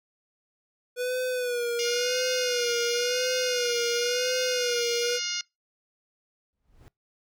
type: tone with vibrato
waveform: square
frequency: 490.2 Hz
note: B4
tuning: 13 cents flat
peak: -27 dBFS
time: 0.96-5.2 s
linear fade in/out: 50 ms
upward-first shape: sine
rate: 0.95 Hz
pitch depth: 60 cents each way
type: harmonic tone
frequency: 711 Hz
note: F5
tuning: 31 cents sharp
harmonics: 2 / 3 / 4 / 5 / 6 / 7 / 8 / 9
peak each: -39 / -37 / -35 / -40 / -37 / -34 / -36 / -37 dBFS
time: 1.79-5.41 s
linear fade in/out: 2 ms
type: noise with exponential growth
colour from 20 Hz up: brown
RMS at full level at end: -44 dBFS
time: 6.53-6.88 s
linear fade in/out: 0 ms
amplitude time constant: 75 ms
effects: noise-tail reverb RT60 0.2 s tail -25 dB re dry